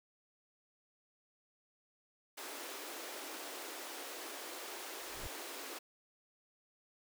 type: high-pass noise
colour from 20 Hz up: pink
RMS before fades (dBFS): -46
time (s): 2.37-5.79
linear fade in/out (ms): 10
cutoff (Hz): 290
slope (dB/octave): 48
type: noise with exponential growth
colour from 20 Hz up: brown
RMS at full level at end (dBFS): -41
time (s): 5.01-5.27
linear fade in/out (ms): 5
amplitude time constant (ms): 56
effects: none